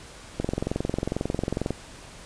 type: click train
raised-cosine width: 2 ms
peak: -12 dBFS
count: 30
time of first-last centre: 0.4-1.706 s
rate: 22.2 Hz
effects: pink hiss -45 dBFS RMS until 2.25 s + resampled to 22050 Hz

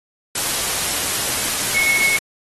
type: tone in noise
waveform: sine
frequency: 2194 Hz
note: C#7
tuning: 18 cents flat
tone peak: -15 dBFS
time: 1.75-2.17 s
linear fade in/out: 5 ms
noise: white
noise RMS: -21 dBFS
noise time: 0.35-2.19 s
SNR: +3 dB
effects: AAC 32 kbps

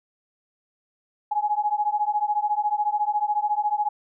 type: beating tone pair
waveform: sine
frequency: 830.6 / 844.6 Hz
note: G#5 / G#5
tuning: 0 / +29 cents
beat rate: 14 Hz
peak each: -24 dBFS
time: 1.31-3.89 s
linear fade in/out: 10 ms
effects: none

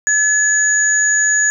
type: tone pair together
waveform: sine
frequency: 1705 / 6796 Hz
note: G#6 / G#8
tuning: +45 / +39 cents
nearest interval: 2 octaves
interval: 2394 cents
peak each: -14 dBFS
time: 0.07-1.5 s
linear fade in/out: 0 ms
effects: none

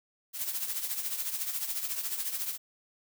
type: noise with tremolo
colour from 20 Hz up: blue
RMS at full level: -31 dBFS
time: 0.33-2.58 s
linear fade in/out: 50 ms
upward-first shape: triangle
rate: 14 Hz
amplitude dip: 70%
effects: none

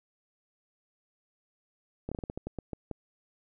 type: slowing click train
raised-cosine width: 2 ms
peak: -22 dBFS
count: 11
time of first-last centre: 2.09-2.913 s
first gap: 26 ms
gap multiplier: 1.24
effects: none

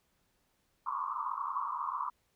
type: band-pass noise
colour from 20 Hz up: white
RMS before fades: -36 dBFS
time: 0.86-2.1 s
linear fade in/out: 5 ms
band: 960 to 1200 Hz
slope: 96 dB/octave
effects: pink hiss -75 dBFS RMS until 2.35 s

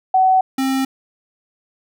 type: tone pair in turn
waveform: sine / square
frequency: 753 / 266.2 Hz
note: F#5 / C4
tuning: +30 / +30 cents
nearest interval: octave + tritone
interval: 1800 cents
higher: first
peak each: -10 / -17 dBFS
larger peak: first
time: 0.14-0.41 / 0.58-0.85 s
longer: neither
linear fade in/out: 5 ms
effects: none

